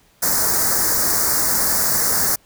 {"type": "band-stop noise", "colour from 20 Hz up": "white", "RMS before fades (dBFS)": -18, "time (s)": [0.22, 2.36], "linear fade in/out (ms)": 10, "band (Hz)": [1900, 4700], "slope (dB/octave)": 48, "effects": ["pink hiss -56 dBFS RMS until 2.45 s"]}